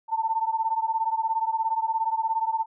sine beating tone pair, 889 / 906 Hz, A5 / A#5, +18 / -50 cents, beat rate 17 Hz, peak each -25 / -27 dBFS, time 0.08-2.66 s, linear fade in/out 50 ms, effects none

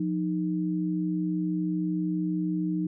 sine tone pair together, 177 / 309.9 Hz, F3 / D#4, +23 / -7 cents, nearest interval minor seventh, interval 970 cents, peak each -28 dBFS, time 0-2.87 s, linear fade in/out 5 ms, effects none

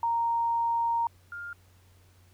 sine tone pair in turn, 930 / 1406 Hz, A#5 / F6, -4 / +11 cents, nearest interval perfect fifth, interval 715 cents, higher second, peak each -24 / -36 dBFS, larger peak first, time 0.03-1.07 / 1.32-1.53 s, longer first, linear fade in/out 2 ms, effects added 91 Hz sine -57 dBFS peak until 2.33 s + pink hiss -64 dBFS RMS until 2.33 s

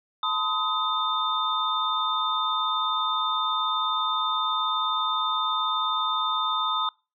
sine tone cluster, 881 / 1020 / 1260 / 3606 Hz, A5 / C6 / D#6 / A7, +2 / -44 / +21 / +42 cents, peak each -33 / -30 / -26 / -29 dBFS, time 0.23-6.89 s, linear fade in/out 2 ms, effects noise-tail reverb RT60 0.3 s tail -25 dB re dry

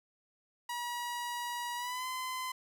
sawtooth tone with pitch glide, 962 to 1025.1 Hz, B5 to C6, -46 to -36 cents, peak -32 dBFS, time 0.69-2.52 s, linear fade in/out 5 ms, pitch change +110 cents, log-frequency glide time 1.76-2.06 s, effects none

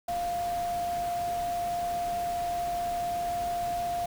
sine tone in noise, 698.5 Hz, F5, in tune, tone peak -28 dBFS, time 0.08-4.06 s, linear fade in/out 5 ms, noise pink, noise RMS -42 dBFS, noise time 0.08-4.06 s, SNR +11 dB, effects none

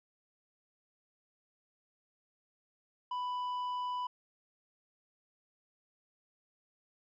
triangle tone with tanh clipping, 992 Hz, B5, 7 cents sharp, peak -35 dBFS, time 3.11-4.07 s, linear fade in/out 5 ms, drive 10 dB, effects none

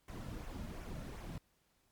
brown noise with flanger, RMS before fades -45 dBFS, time 0.08-1.38 s, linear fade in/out 2 ms, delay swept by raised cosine 0.22 to 2.62 ms, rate 2.7 Hz, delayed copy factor -0.5, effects pink hiss -75 dBFS RMS until 1.91 s + MP3 96 kbps

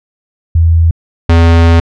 sine / square tone pair in turn, 82.7 / 83.61 Hz, E2 / E2, +6 / +25 cents, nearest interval unison, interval 19 cents, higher second, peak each -4 dBFS, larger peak neither, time 0.55-0.91 / 1.29-1.8 s, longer second, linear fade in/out 5 ms, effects low-pass 4000 Hz 12 dB/octave

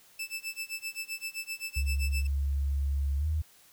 sawtooth tone with tremolo, 2637 Hz, E7, in tune, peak -29 dBFS, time 0.19-2.27 s, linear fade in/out 5 ms, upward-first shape sine, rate 7.7 Hz, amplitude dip 95%
sine tone with pitch glide, 69.7 to 77.79 Hz, C#2 to D#2, +10 to 0 cents, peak -26 dBFS, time 1.76-3.42 s, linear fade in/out 10 ms, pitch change +190 cents, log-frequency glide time 3.18-3.26 s
effects white hiss -59 dBFS RMS until 3.72 s

